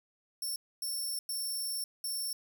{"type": "tone bursts at uneven times", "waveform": "10% pulse", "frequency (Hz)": 5420, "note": "E8", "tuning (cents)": 47, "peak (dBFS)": -28, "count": 4, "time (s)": [[0.42, 0.56], [0.82, 1.19], [1.29, 1.84], [2.04, 2.33]], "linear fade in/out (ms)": 2, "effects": []}